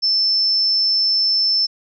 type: tone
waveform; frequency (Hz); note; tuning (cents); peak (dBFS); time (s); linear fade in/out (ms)
sine; 5300; E8; +9; -14; 0.02-1.67; 20
effects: none